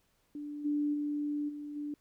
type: tone with level steps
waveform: sine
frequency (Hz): 293.7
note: D4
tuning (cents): 0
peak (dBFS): -38 / -28 / -31 / -39 / -35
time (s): 0.35-1.94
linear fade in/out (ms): 2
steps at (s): 0.64 / 0.93 / 1.48 / 1.75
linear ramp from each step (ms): 20
effects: pink hiss -73 dBFS RMS until 2 s